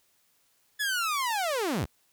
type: linear sweep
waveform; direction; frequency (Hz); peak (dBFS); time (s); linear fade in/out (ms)
sawtooth; down; 1730 to 51; -23; 0.79-1.86; 20
effects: white hiss -68 dBFS RMS until 2.12 s